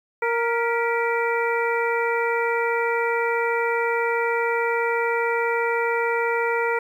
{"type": "harmonic tone with a mistuned harmonic", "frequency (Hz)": 466.2, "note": "A#4", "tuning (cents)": 0, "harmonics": [1, 2, 3, 4, 5], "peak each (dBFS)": [-23, -26, -28, -29, -30], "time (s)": [0.22, 6.79], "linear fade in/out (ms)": 5, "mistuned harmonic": 4, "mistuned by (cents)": 73, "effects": ["9-bit"]}